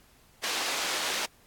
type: band-pass noise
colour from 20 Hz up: white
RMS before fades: -31 dBFS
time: 0.43-1.26 s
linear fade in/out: 10 ms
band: 350 to 4900 Hz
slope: 12 dB/octave
effects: pink hiss -60 dBFS RMS until 1.46 s + AAC 64 kbps